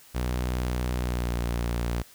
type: tone with pitch glide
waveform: sawtooth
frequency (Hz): 61.74 to 59.09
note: B1 to A#1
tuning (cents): 0 to +24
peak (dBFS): -22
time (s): 0.14-2.03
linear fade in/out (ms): 20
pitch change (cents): -76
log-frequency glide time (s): 0.96-1.33
effects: white hiss -53 dBFS RMS until 2.14 s